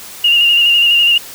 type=tone with vibrato; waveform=sine; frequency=2822 Hz; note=F7; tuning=17 cents sharp; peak=-7 dBFS; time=0.24-1.18 s; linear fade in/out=5 ms; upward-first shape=square; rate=12 Hz; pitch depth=26 cents each way; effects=white hiss -32 dBFS RMS until 1.34 s